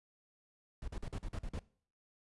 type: noise bursts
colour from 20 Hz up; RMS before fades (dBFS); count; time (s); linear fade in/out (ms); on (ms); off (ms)
brown; -40; 8; 0.82-1.592; 2; 58; 44
effects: noise-tail reverb RT60 0.5 s tail -21 dB re dry + resampled to 24000 Hz